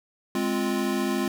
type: chord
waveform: square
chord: F minor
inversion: first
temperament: equal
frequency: 207.7 / 261.6 / 349.2 Hz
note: Ab3 / C4 / F4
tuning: 0 / 0 / 0 cents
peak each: -29 dBFS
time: 0.35-1.28 s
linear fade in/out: 2 ms
effects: none